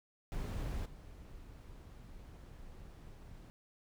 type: noise with level steps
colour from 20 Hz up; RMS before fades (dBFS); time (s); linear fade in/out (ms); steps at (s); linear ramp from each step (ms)
brown; -39 / -52; 0.32-3.5; 0; 0.85; 10
effects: none